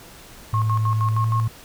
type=tone with pitch glide; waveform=sine; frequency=109.1 to 112.17 Hz; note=A2 to A2; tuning=-14 to +34 cents; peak=-18 dBFS; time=0.53-1.48 s; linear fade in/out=5 ms; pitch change=+48 cents; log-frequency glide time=1.11-1.25 s
type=tone with tremolo; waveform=sine; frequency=1083 Hz; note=C#6; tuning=41 cents flat; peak=-22 dBFS; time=0.54-1.47 s; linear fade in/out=0 ms; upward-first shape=square; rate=6.4 Hz; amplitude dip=80%
effects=pink hiss -44 dBFS RMS until 1.64 s